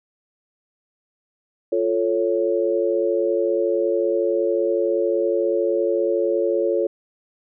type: chord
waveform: sine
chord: F augmented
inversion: none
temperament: equal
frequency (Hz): 349.2 / 440 / 554.4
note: F4 / A4 / C#5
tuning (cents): 0 / 0 / 0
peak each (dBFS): -22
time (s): 1.72-6.87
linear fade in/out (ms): 5
effects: none